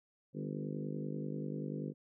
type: harmonic tone with a mistuned harmonic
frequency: 50.3 Hz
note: G1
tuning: 45 cents sharp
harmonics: 3 / 4 / 5 / 6 / 7 / 8 / 9 / 10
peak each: -41 / -43 / -45 / -47 / -48 / -49 / -50 / -51 dBFS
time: 0.33-1.94 s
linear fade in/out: 50 ms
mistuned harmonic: 5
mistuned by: +35 cents
effects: none